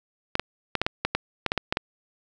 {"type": "clicks", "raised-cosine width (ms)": 0.3, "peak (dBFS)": -7, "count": 12, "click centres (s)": [0.354, 0.396, 0.753, 0.816, 0.865, 1.05, 1.15, 1.463, 1.519, 1.577, 1.725, 1.771], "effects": []}